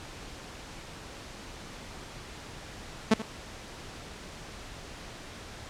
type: tone with echo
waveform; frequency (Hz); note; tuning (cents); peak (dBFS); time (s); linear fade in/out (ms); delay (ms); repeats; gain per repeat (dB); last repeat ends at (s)
sawtooth; 220; A3; 0; -14; 3.11-3.14; 5; 82; 1; -14; 3.222
effects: pink hiss -44 dBFS RMS until 5.69 s + low-pass 7000 Hz 12 dB/octave